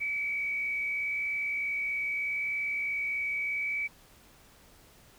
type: tone with frequency modulation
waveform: sine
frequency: 2282 Hz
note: C#7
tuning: 50 cents sharp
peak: -29 dBFS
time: 0-3.88 s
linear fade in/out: 20 ms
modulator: 63.2 Hz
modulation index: 0.7
effects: pink hiss -58 dBFS RMS until 5.18 s